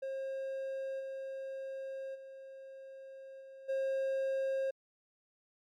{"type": "tone with level steps", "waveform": "triangle", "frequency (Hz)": 536, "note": "C5", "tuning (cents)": 42, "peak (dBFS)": [-34, -37, -45, -47, -29], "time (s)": [0.02, 4.71], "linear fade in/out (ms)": 10, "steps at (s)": [0.99, 2.14, 3.4, 3.68], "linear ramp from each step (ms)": 20, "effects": ["MP3 96 kbps"]}